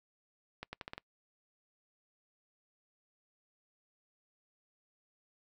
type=accelerating click train; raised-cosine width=0.3 ms; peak=-25 dBFS; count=6; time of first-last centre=0.63-0.98 s; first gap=100 ms; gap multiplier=0.82; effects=noise-tail reverb RT60 0.1 s tail -25 dB re dry